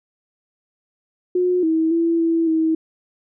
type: tone with pitch steps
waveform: sine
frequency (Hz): 360.9 / 321.5 / 333.8 / 330.3 / 320.5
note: F#4 / E4 / E4 / E4 / E4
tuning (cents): -43 / -43 / +22 / +4 / -49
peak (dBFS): -15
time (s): 1.35-2.75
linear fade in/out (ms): 5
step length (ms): 280
effects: none